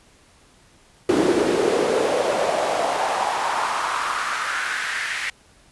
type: noise with high-pass filter sweep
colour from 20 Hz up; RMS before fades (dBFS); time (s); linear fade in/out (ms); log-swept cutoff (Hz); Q
brown; -22; 1.09-5.3; 2; 320 to 2000; 3.4
effects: pink hiss -54 dBFS RMS until 5.71 s + resampled to 24000 Hz